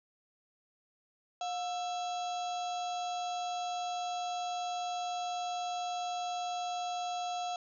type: harmonic tone with a mistuned harmonic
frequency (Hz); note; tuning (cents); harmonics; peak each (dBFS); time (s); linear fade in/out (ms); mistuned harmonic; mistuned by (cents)
663; E5; +10; 1 / 2 / 4 / 5 / 6 / 7 / 8 / 9 / 10; -34 / -47 / -50 / -47 / -49 / -58 / -58 / -62 / -51; 1.41-7.56; 2; 1; +130
effects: none